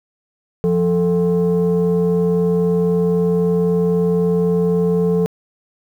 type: tone pair together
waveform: sine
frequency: 174.61 / 440 Hz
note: F3 / A4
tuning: 0 / 0 cents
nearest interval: octave + major third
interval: 1600 cents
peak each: -14 dBFS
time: 0.64-5.26 s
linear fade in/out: 0 ms
effects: tanh soft clip ceiling -10 dBFS + 8-bit